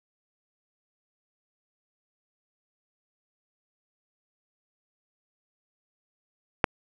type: click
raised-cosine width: 0.5 ms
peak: -3 dBFS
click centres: 6.642 s
effects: none

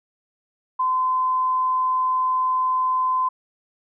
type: tone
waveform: sine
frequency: 1026 Hz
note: C6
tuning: 34 cents flat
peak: -18 dBFS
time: 0.79-3.29 s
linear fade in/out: 10 ms
effects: none

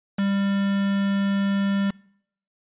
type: tone with quantisation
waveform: triangle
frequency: 198.1 Hz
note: G3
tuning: 18 cents sharp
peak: -18 dBFS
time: 0.18-1.91 s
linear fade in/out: 10 ms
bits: 5
effects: noise-tail reverb RT60 0.7 s tail -25 dB re dry + resampled to 8000 Hz

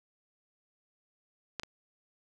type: clicks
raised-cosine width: 0.2 ms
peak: -17 / -23 dBFS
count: 2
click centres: 1.597 / 1.634 s
effects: none

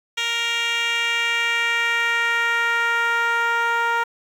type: tone with band-pass filter sweep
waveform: 10% pulse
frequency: 466.7 Hz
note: A#4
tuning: 2 cents sharp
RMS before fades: -21 dBFS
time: 0.17-4.04 s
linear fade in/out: 10 ms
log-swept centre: 3400 to 1100 Hz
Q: 1.7
effects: 8-bit

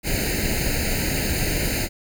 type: noise with comb filter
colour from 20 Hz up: pink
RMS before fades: -23 dBFS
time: 0.03-1.89 s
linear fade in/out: 50 ms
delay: 0.44 ms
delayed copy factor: +0.95
effects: none

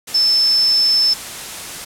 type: tone in noise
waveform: sine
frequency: 5274 Hz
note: E8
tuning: in tune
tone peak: -11 dBFS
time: 0.14-1.14 s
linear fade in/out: 10 ms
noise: white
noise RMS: -29 dBFS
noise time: 0.07-1.85 s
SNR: +15 dB
effects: low-pass 11000 Hz 12 dB/octave

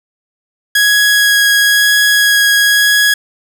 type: tone with vibrato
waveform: sawtooth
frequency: 1661.2 Hz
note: G#6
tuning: in tune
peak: -4 dBFS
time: 0.75-3.14 s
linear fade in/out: 5 ms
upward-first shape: sine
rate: 1 Hz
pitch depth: 8 cents each way
effects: none

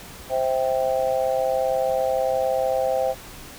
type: chord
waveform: sine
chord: C major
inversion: none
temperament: just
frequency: 523.3 / 654.1 / 784.9 Hz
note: C5 / E5 / G5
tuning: 0 / -14 / +2 cents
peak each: -22 / -25 / -26 dBFS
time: 0.29-3.15 s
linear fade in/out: 50 ms
effects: pink hiss -41 dBFS RMS until 3.58 s

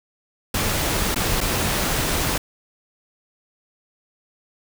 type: noise with dropouts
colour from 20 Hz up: pink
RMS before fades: -22 dBFS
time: 0.54-2.38 s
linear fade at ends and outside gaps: 5 ms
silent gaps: 1.146-1.159 / 1.406-1.411 s
effects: none

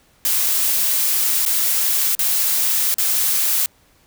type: noise with dropouts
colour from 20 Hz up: blue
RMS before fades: -18 dBFS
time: 0.25-3.66 s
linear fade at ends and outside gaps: 1 ms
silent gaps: 1.452-1.462 / 2.151-2.191 / 2.942-2.983 s
effects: pink hiss -56 dBFS RMS until 4.06 s

